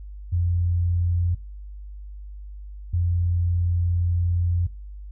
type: tone pair in turn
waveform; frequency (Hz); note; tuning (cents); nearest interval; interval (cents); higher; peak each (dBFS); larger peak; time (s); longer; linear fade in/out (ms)
sine; 87.2 / 87.2; F2 / F2; -2 / -2; unison; 0; neither; -19; neither; 0.32-1.35 / 2.93-4.67; second; 10
effects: noise-tail reverb RT60 0.3 s tail -20 dB re dry + added 50 Hz sine -35 dBFS peak until 5.11 s

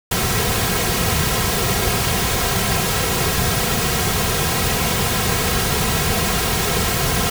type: noise with comb filter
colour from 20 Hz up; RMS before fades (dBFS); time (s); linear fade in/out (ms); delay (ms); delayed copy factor
pink; -19; 0.11-7.3; 5; 3.4; -0.65
effects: none

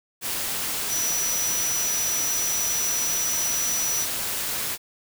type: tone in noise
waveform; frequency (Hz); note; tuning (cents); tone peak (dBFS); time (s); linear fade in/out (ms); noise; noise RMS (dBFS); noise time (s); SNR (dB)
sine; 5890; F#8; -9; -24; 0.88-4.07; 50; white; -28; 0.21-4.78; +1
effects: none

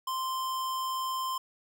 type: tone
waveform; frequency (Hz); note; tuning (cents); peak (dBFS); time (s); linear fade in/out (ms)
square; 1043; C6; -6; -31; 0.07-1.38; 5
effects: none

